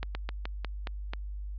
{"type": "slowing click train", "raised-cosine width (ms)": 0.3, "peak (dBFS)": -19, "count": 7, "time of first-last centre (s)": [0.03, 1.135], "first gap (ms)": 120, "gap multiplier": 1.17, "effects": ["added 50 Hz sine -35 dBFS peak until 1.58 s", "resampled to 11025 Hz"]}